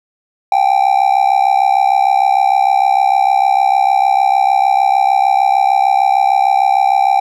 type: tone with amplitude modulation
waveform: triangle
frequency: 784 Hz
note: G5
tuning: in tune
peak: -3 dBFS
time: 0.52-7.2 s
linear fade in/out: 2 ms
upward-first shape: sine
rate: 66.6 Hz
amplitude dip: 90%
effects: none